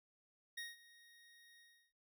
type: tone with ADSR envelope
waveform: 25% pulse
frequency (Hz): 1869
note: A#6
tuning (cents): +4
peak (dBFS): -39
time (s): 0.57-1.93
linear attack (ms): 9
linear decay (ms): 180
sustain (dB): -20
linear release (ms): 340
effects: none